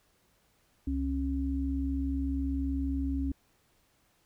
sine tone pair together, 68.04 / 272.9 Hz, C#2 / C#4, -32 / -27 cents, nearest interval 2 octaves, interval 2405 cents, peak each -31 / -31 dBFS, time 0.87-3.32 s, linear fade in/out 5 ms, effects pink hiss -69 dBFS RMS until 4.25 s

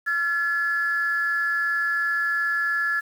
sine tone pair together, 1367.1 / 1710 Hz, F6 / A6, -37 / -50 cents, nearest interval major third, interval 387 cents, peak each -27 / -21 dBFS, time 0.06-3.01 s, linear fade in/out 20 ms, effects tanh soft clip ceiling -15 dBFS + 8-bit

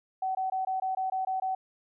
sine tone bursts, 757 Hz, F#5, 39 cents sharp, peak -27 dBFS, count 9, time 0.22-1.55 s, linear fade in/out 5 ms, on 130 ms, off 20 ms, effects none

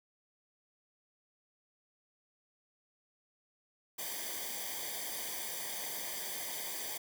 white noise with comb filter, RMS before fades -40 dBFS, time 3.98-6.98 s, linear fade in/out 10 ms, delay 0.74 ms, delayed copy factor -0.85, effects none

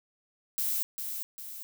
violet noise with echo, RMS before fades -30 dBFS, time 0.58-0.83 s, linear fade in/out 0 ms, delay 400 ms, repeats 2, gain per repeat -6 dB, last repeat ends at 1.63 s, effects none

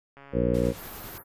click train, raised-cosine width 0.5 ms, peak -33 dBFS, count 76, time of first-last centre 0.17-0.71 s, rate 139 Hz
harmonic tone, 60 Hz, B1, 49 cents flat, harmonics 1 / 2 / 3 / 4 / 5 / 6 / 7 / 8 / 9, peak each -31 / -30 / -29 / -30 / -31 / -37 / -33 / -28 / -29 dBFS, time 0.32-0.74 s, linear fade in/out 50 ms
pink noise with tremolo, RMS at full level -42 dBFS, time 0.54-1.18 s, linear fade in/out 5 ms, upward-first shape triangle, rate 10 Hz, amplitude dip 40%
white band-stop noise, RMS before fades -39 dBFS, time 0.75-1.24 s, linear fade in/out 50 ms, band 1700 to 12000 Hz, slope 48 dB/octave
effects resampled to 32000 Hz

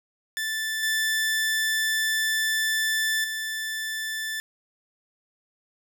sawtooth tone with level steps, 1760 Hz, A6, in tune, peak -23 / -19 / -25 dBFS, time 0.37-4.4 s, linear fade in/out 0 ms, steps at 0.83 / 3.24 s, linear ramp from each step 2 ms, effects none

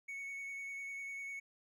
triangle tone with vibrato, 2217 Hz, C#7, in tune, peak -40 dBFS, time 0.08-1.4 s, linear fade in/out 10 ms, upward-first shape triangle, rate 10 Hz, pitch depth 17 cents each way, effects none

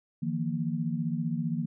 sine chord, Eb suspended second, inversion none, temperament equal with one note detuned, 155.56 / 170.82 / 233.1 Hz, Eb3 / F3 / Bb3, 0 / -38 / 0 cents, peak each -32 dBFS, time 0.22-1.66 s, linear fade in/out 10 ms, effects none

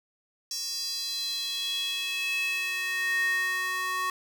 square tone with high-pass filter sweep, 370.1 Hz, F#4, in tune, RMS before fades -30 dBFS, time 0.51-4.1 s, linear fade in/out 2 ms, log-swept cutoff 5500 to 1300 Hz, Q 5.8, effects 10-bit

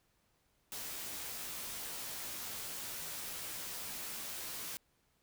white noise with comb filter, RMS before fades -43 dBFS, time 0.72-4.77 s, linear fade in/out 0 ms, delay 15 ms, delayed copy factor -0.55, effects pink hiss -75 dBFS RMS until 5.22 s

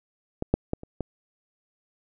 clicks, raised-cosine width 2 ms, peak -14 / -6 / -12 / -27 / -15 dBFS, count 5, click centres 0.424 / 0.54 / 0.734 / 0.834 / 1.007 s, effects none

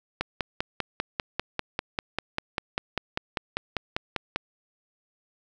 click train, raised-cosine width 0.3 ms, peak -10 dBFS, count 22, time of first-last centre 0.21-4.36 s, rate 5.06 Hz, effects none

